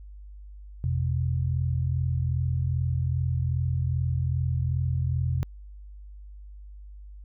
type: tone pair together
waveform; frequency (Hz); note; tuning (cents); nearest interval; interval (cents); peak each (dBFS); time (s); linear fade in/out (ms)
sine; 85.89 / 128.4; F2 / C3; -28 / -32; perfect fifth; 696; -26; 0.84-5.43; 0
effects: added 50 Hz sine -41 dBFS peak until 7.24 s